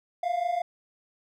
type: tone pair together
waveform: triangle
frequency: 681 / 706.9 Hz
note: F5 / F5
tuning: -44 / +21 cents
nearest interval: minor second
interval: 65 cents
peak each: -28 / -25 dBFS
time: 0.23-0.62 s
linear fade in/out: 5 ms
effects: none